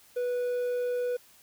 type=tone with quantisation; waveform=triangle; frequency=491.3 Hz; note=B4; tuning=9 cents flat; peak=-25 dBFS; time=0.16-1.17 s; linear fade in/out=10 ms; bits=9; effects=white hiss -58 dBFS RMS until 1.42 s